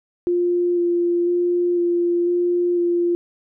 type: tone with vibrato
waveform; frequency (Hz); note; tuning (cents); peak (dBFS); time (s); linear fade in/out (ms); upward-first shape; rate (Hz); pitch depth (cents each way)
sine; 349.2; F4; 0; -16; 0.27-3.15; 0; square; 1; 11
effects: none